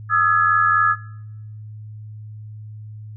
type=tone cluster; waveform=sine; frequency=1242 / 1326 / 1689 Hz; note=D#6 / E6 / G#6; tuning=-3 / +10 / +29 cents; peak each=-18 dBFS; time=0.09-0.96 s; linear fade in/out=50 ms; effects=noise-tail reverb RT60 0.9 s tail -22 dB re dry + added 107 Hz sine -33 dBFS peak until 3.16 s